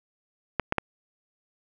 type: clicks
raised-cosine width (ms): 0.5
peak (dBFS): -8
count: 3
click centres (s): 0.597 / 0.724 / 0.783
effects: none